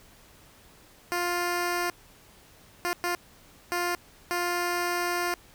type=tone bursts at uneven times; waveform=10% pulse; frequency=351.1 Hz; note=F4; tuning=9 cents sharp; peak=-18 dBFS; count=5; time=1.12-1.9 / 2.85-2.93 / 3.04-3.15 / 3.72-3.95 / 4.31-5.34 s; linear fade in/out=0 ms; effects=pink hiss -55 dBFS RMS until 5.54 s